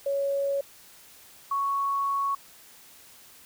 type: tone pair in turn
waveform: sine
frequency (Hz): 557 / 1110.5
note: C#5 / C#6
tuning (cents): +8 / +3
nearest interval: octave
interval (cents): 1195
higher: second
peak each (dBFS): -24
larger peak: neither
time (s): 0.06-0.61 / 1.51-2.35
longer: second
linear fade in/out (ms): 5
effects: white hiss -52 dBFS RMS until 3.45 s